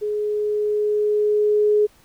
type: tone with level ramp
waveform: sine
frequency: 420 Hz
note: G#4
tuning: 19 cents sharp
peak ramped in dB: -21 to -13 dBFS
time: 0.01-1.87 s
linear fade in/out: 20 ms
effects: pink hiss -55 dBFS RMS until 2.04 s